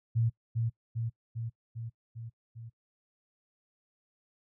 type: tone with echo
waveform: sine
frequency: 115 Hz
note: A#2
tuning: 23 cents flat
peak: -24 dBFS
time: 0.15-0.3 s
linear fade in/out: 20 ms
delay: 400 ms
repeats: 6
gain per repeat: -3 dB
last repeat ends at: 2.7 s
effects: noise-tail reverb RT60 0.1 s tail -22 dB re dry